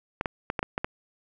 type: clicks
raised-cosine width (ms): 0.5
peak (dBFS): -12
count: 7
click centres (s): 0.211 / 0.258 / 0.501 / 0.592 / 0.629 / 0.779 / 0.845
effects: none